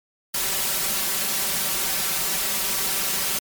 white noise with comb filter, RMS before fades -24 dBFS, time 0.34-3.39 s, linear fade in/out 5 ms, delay 5.2 ms, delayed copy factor +0.95, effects MP3 96 kbps

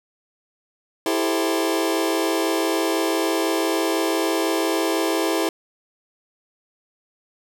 sawtooth chord, A minor seventh, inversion second, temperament just, 330 / 396 / 440 / 528 Hz, E4 / G4 / A4 / C5, +2 / +18 / 0 / +16 cents, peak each -18 / -22 / -23 / -24 dBFS, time 1.06-5.49 s, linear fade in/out 2 ms, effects none

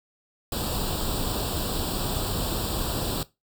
pink noise with comb filter, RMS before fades -28 dBFS, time 0.52-3.23 s, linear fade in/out 2 ms, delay 0.24 ms, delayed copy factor +0.85, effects noise-tail reverb RT60 0.2 s tail -17 dB re dry

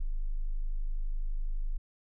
sine tone, 25.96 Hz, G#0, in tune, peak -28 dBFS, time 0-1.78 s, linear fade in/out 10 ms, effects none

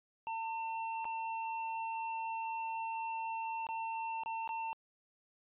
square tone with dropouts, 901 Hz, A5, 41 cents sharp, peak -37 dBFS, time 0.27-4.73 s, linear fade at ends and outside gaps 0 ms, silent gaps 1.045-1.053 / 3.668-3.689 / 4.235-4.26 / 4.476-4.491 s, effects resampled to 8000 Hz

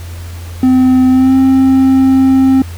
triangle tone with pitch glide, 256.9 to 264.7 Hz, C4 to C4, -32 to +20 cents, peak -3 dBFS, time 0.63-2.62 s, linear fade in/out 2 ms, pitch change +52 cents, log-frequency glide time 1.09-1.37 s, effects added 86 Hz sine -23 dBFS peak until 2.77 s + pink hiss -35 dBFS RMS until 2.77 s

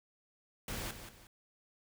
pink noise with echo, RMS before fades -40 dBFS, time 0.68-0.91 s, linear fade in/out 2 ms, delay 180 ms, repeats 2, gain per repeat -9 dB, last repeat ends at 1.27 s, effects none

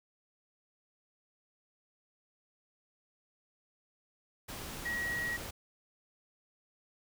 sine tone in noise, 1907 Hz, A#6, 39 cents sharp, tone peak -33 dBFS, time 4.85-5.37 s, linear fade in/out 10 ms, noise pink, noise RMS -43 dBFS, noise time 4.48-5.51 s, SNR +7 dB, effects none

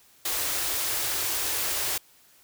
white band-stop noise, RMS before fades -28 dBFS, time 0.25-1.98 s, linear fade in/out 5 ms, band 140 to 280 Hz, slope 96 dB/octave, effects white hiss -58 dBFS RMS until 2.43 s

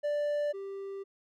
triangle tone pair in turn, 587.3 / 392.8 Hz, D5 / G4, 0 / +4 cents, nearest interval perfect fifth, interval 696 cents, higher first, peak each -26 / -35 dBFS, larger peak first, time 0.03-0.53 / 0.53-1.04 s, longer second, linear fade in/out 20 ms, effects none

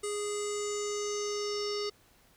square tone with low-pass filter sweep, 413.5 Hz, G#4, 8 cents flat, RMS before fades -34 dBFS, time 0.03-1.9 s, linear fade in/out 10 ms, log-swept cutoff 8700 to 5000 Hz, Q 7.1, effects pink hiss -63 dBFS RMS until 2.36 s

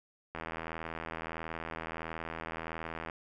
click train, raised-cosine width 0.5 ms, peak -23 dBFS, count 225, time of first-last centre 0.35-3.098 s, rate 81.5 Hz, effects none

